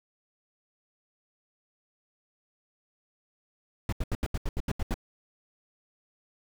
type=noise bursts; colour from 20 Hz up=brown; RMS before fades=-28 dBFS; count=10; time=3.89-4.942 s; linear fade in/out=2 ms; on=35 ms; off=78 ms; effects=none